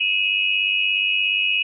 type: tone cluster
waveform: sine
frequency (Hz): 2510 / 2607 / 2897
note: D#7 / E7 / F#7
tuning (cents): +15 / -20 / -37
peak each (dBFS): -22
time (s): 0-1.63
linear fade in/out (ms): 10
effects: none